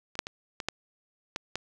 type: clicks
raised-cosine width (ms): 0.2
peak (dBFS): -25 / -8 / -19 / -17 / -11 / -14 / -14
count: 7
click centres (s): 0.154 / 0.191 / 0.269 / 0.602 / 0.686 / 1.361 / 1.556
effects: none